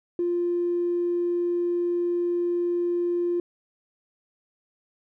triangle tone with tanh clipping, 348.8 Hz, F4, 2 cents flat, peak -22 dBFS, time 0.19-3.4 s, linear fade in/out 2 ms, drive 4 dB, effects none

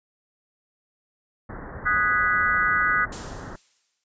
pink low-pass noise, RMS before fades -37 dBFS, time 1.49-3.56 s, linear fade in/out 5 ms, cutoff 1900 Hz, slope 96 dB/octave
sine chord, G# minor seventh, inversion second, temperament equal, 1244.5 / 1480 / 1661.2 / 1975.5 Hz, D#6 / F#6 / G#6 / B6, 0 / 0 / 0 / 0 cents, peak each -24 / -22 / -27 / -27 dBFS, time 1.85-3.06 s, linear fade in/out 20 ms
blue noise with exponential decay, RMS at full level -32 dBFS, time 3.12-4.04 s, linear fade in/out 5 ms, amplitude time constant 200 ms
effects noise-tail reverb RT60 0.1 s tail -24 dB re dry + resampled to 16000 Hz

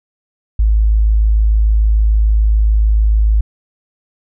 sine tone, 53.4 Hz, G#1, 49 cents sharp, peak -8 dBFS, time 0.59-3.41 s, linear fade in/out 5 ms, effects none

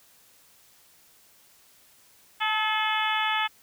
harmonic tone with a mistuned harmonic, 430 Hz, A4, 40 cents flat, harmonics 2 / 3 / 4 / 5 / 6 / 7 / 8, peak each -28 / -30 / -31 / -32 / -33 / -33 / -34 dBFS, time 2.4-3.48 s, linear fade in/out 20 ms, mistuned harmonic 2, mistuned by +26 cents, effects white hiss -58 dBFS RMS until 3.62 s

